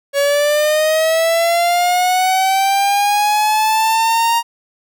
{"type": "linear sweep", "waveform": "45% pulse", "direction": "up", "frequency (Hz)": [559, 937], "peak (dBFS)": -12, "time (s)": [0.13, 4.43], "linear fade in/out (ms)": 50, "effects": []}